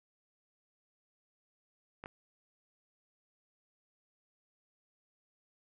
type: clicks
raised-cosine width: 0.5 ms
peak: -29 dBFS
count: 2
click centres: 2.039 / 2.059 s
effects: none